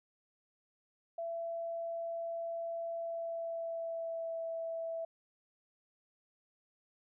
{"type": "tone with pitch glide", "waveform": "sine", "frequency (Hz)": [670, 659.3], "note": ["E5", "E5"], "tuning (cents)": [28, 0], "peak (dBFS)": -36, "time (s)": [1.18, 5.05], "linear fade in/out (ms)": 5, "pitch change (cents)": -28, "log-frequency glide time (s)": [2.97, 4.39], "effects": []}